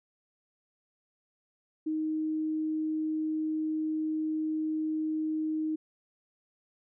sine tone, 312.3 Hz, D#4, 7 cents sharp, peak -28 dBFS, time 1.86-5.76 s, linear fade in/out 10 ms, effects none

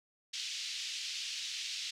pink band-pass noise, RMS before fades -40 dBFS, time 0.33-1.91 s, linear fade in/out 10 ms, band 2800 to 6000 Hz, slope 24 dB/octave, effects none

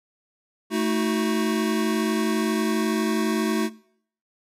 square chord, D# diminished, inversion second, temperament equal with one note detuned, 220 / 317.8 / 370 Hz, A3 / D#4 / F#4, 0 / +37 / 0 cents, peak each -26 / -27 / -27 dBFS, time 0.7-3.7 s, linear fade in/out 50 ms, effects noise-tail reverb RT60 0.6 s tail -20 dB re dry + resampled to 32000 Hz

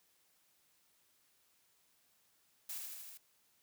blue noise with echo, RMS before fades -43 dBFS, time 2.69-2.78 s, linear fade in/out 5 ms, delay 79 ms, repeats 5, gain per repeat -2 dB, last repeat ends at 3.175 s, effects white hiss -73 dBFS RMS until 3.62 s + high-pass 60 Hz 12 dB/octave

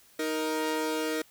sawtooth tone pair together, 313 / 469 Hz, D#4 / A#4, +10 / +11 cents, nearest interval perfect fifth, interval 701 cents, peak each -27 dBFS, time 0.19-1.22 s, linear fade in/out 5 ms, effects white hiss -59 dBFS RMS until 1.3 s

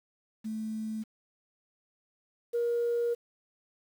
sine tone pair in turn, 218.7 / 473.1 Hz, A3 / A#4, -10 / +26 cents, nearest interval octave + minor second, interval 1336 cents, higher second, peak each -32 / -25 dBFS, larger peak second, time 0.44-1.04 / 2.53-3.15 s, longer second, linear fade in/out 20 ms, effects tanh soft clip ceiling -22 dBFS + 9-bit

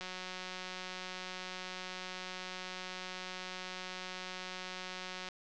click train, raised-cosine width 0.2 ms, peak -25 dBFS, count 972, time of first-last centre 0.01-5.287 s, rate 184 Hz, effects low-pass 6000 Hz 12 dB/octave

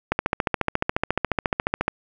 click train, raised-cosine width 0.5 ms, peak -5 dBFS, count 26, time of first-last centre 0.12-1.881 s, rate 14.2 Hz, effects none

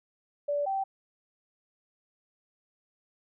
sine tone pair in turn, 579 / 776.9 Hz, D5 / G5, -25 / -16 cents, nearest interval perfect fourth, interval 509 cents, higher second, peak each -26 / -27 dBFS, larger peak first, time 0.48-0.66 / 0.66-0.84 s, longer neither, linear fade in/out 10 ms, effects none

